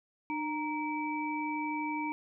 sine tone cluster, 302 / 933 / 2306 Hz, D4 / A#5 / D7, +48 / +1 / -32 cents, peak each -35 / -35 / -39 dBFS, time 0.3-2.12 s, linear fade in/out 0 ms, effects none

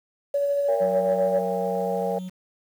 sine tone with tremolo, 567 Hz, C#5, 39 cents sharp, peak -19 dBFS, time 0.34-1.39 s, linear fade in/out 5 ms, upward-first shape sine, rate 13 Hz, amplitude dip 25%
sine chord, A# diminished seventh, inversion none, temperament just, 466.2 / 559.4 / 671.3 / 805.5 Hz, A#4 / C#5 / E5 / G5, 0 / +16 / +31 / +47 cents, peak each -27 / -28 / -31 / -30 dBFS, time 0.68-2.19 s, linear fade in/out 10 ms
triangle tone, 184 Hz, F#3, 9 cents flat, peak -29 dBFS, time 0.8-2.3 s, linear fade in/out 20 ms
effects tanh soft clip ceiling -12 dBFS + 8-bit

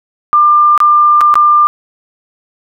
sine tone with dropouts, 1195 Hz, D6, 30 cents sharp, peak -4 dBFS, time 0.33-1.67 s, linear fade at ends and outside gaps 0 ms, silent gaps 0.777-0.803 / 1.208-1.213 / 1.341-1.355 s, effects none

